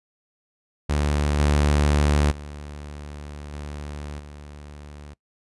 sawtooth tone with level steps, 73.42 Hz, D2, in tune, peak -16 / -13 / -31 / -28 / -35 dBFS, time 0.89-5.14 s, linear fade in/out 10 ms, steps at 1.39 / 2.31 / 3.53 / 4.19 s, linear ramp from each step 5 ms, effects noise-tail reverb RT60 0.1 s tail -22 dB re dry + resampled to 24000 Hz

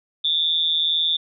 sine tone with amplitude modulation, 3549 Hz, A7, 14 cents sharp, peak -14 dBFS, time 0.24-1.17 s, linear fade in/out 10 ms, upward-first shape sine, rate 162 Hz, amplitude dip 85%, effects none

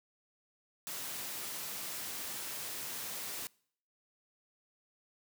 white noise, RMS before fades -41 dBFS, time 0.87-3.47 s, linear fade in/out 0 ms, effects noise-tail reverb RT60 0.6 s tail -25 dB re dry + high-pass 100 Hz 12 dB/octave

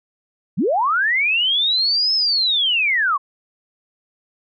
sine linear two-way sweep, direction up then down, 129.5 to 5274 to 1053 Hz, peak -15 dBFS, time 0.57-3.18 s, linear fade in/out 20 ms, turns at 2.14 s, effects none

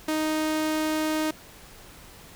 sawtooth tone, 311.1 Hz, D#4, in tune, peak -20 dBFS, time 0.08-1.31 s, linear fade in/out 5 ms, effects pink hiss -48 dBFS RMS until 2.35 s

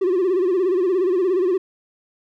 triangle tone with vibrato, 367.3 Hz, F#4, 13 cents flat, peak -13 dBFS, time 0.01-1.58 s, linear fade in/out 10 ms, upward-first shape sine, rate 17 Hz, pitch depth 110 cents each way, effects tanh soft clip ceiling -11 dBFS

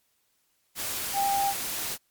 sine tone in noise, 795 Hz, G5, 24 cents sharp, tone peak -23 dBFS, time 1.13-1.54 s, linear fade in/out 50 ms, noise white, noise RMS -32 dBFS, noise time 0.75-1.98 s, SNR +6 dB, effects white hiss -71 dBFS RMS until 2.1 s + MP3 96 kbps

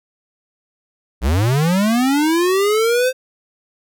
square linear sweep, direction up, 55 to 523.3 Hz, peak -14 dBFS, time 1.21-3.13 s, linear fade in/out 50 ms, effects none

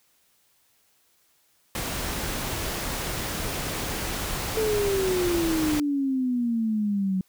pink noise, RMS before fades -30 dBFS, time 1.75-5.8 s, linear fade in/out 2 ms
sine exponential sweep, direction down, 443 to 185 Hz, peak -22 dBFS, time 4.57-7.21 s, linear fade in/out 2 ms
effects white hiss -65 dBFS RMS until 7.28 s

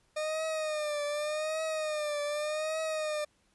40% pulse tone with vibrato, 610 Hz, D#5, 34 cents flat, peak -30 dBFS, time 0.16-3.25 s, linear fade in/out 10 ms, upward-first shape triangle, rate 0.85 Hz, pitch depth 82 cents each way, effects pink hiss -70 dBFS RMS until 3.54 s + resampled to 24000 Hz

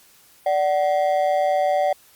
triangle ring-modulated tone, 668 Hz, E5, 23 cents sharp, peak -12 dBFS, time 0.46-1.93 s, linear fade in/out 5 ms, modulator 82.4 Hz, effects white hiss -53 dBFS RMS until 2.15 s + Opus 48 kbps

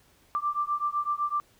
sine beating tone pair, 1174.7 / 1182.6 Hz, D6 / D6, 0 / +12 cents, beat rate 7.9 Hz, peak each -29 dBFS, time 0.35-1.4 s, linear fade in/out 0 ms, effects pink hiss -62 dBFS RMS until 1.59 s

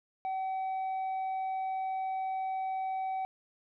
sine tone with tanh clipping, 761 Hz, F#5, 48 cents sharp, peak -32 dBFS, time 0.25-3.25 s, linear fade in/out 0 ms, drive 3 dB, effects none

